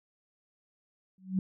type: tone with exponential growth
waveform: sine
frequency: 188.2 Hz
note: F#3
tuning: 30 cents sharp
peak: -22 dBFS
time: 1.18-1.39 s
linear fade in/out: 2 ms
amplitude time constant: 45 ms
effects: none